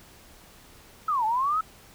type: linear two-way sweep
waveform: sine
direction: down then up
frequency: 1318.5 to 846 to 1318.5 Hz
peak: -22 dBFS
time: 1.08-1.61 s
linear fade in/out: 5 ms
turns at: 1.25 s
effects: pink hiss -52 dBFS RMS until 1.94 s